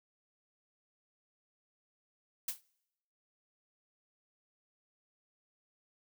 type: noise with exponential decay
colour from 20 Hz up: blue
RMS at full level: -31 dBFS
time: 2.48-2.61 s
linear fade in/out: 5 ms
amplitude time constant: 28 ms
effects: noise-tail reverb RT60 0.9 s tail -26 dB re dry